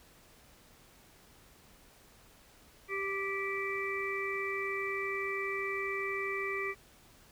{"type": "harmonic tone with a mistuned harmonic", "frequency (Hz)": 392, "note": "G4", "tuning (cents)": 0, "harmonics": [1, 3, 5, 6], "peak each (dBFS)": [-37, -40, -38, -38], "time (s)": [2.88, 6.75], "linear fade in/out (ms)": 50, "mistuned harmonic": 6, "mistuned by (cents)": -18, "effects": ["pink hiss -60 dBFS RMS until 7.31 s"]}